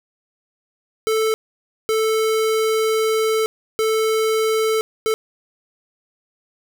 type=tone bursts at uneven times; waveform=square; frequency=440 Hz; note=A4; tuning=in tune; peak=-17 dBFS; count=4; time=1.07-1.34 / 1.89-3.46 / 3.79-4.81 / 5.06-5.14 s; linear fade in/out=0 ms; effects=none